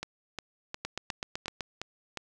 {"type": "two click trains", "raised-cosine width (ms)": 0.2, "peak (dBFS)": [-18, -16], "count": [7, 7], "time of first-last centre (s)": [[0.03, 2.173], [0.85, 1.608]], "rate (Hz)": [2.8, 7.92], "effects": []}